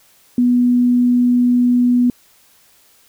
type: tone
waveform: sine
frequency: 245.2 Hz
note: B3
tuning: 12 cents flat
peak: -10 dBFS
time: 0.38-2.1 s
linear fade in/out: 2 ms
effects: white hiss -52 dBFS RMS until 3.08 s